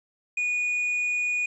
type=tone; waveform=triangle; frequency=2458 Hz; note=D#7; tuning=22 cents flat; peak=-22 dBFS; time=0.37-1.46 s; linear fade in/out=5 ms; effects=resampled to 24000 Hz + 10-bit